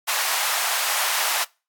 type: high-pass noise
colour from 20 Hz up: pink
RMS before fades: -23 dBFS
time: 0.07-1.45 s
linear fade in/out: 20 ms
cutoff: 770 Hz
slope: 24 dB/octave
effects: noise-tail reverb RT60 0.3 s tail -24 dB re dry + AAC 64 kbps